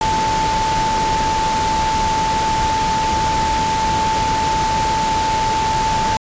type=tone in noise; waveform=sine; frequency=880 Hz; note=A5; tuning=in tune; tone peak=-16 dBFS; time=0.01-6.17 s; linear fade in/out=2 ms; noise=pink; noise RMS=-22 dBFS; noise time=0.01-6.17 s; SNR=+3 dB; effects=resampled to 16000 Hz